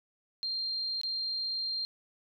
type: tone with dropouts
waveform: sine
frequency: 4186 Hz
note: C8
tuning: in tune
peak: -31 dBFS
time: 0.43-1.85 s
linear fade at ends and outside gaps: 0 ms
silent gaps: 1.014-1.034 s
effects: none